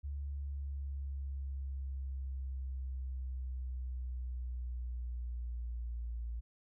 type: linear sweep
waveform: sine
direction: down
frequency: 70.9 to 57.7 Hz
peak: -37 dBFS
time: 0.03-6.41 s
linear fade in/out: 20 ms
effects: none